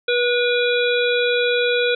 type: harmonic tone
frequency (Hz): 485.9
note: B4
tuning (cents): -28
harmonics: 1 / 3 / 5 / 7 / 8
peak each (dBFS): -18 / -23 / -25 / -26 / -27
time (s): 0.08-1.95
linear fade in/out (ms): 5
effects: none